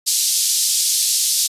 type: band-pass noise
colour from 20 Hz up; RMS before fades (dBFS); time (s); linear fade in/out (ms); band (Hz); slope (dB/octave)
pink; -18; 0.06-1.48; 20; 4300 to 12000; 24
effects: resampled to 32000 Hz